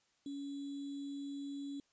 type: tone with sample-and-hold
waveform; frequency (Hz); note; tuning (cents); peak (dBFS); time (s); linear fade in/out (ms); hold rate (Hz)
sine; 281.1; C#4; +24; -40; 0.26-1.8; 2; 3675
effects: white hiss -75 dBFS RMS until 1.92 s + resampled to 16000 Hz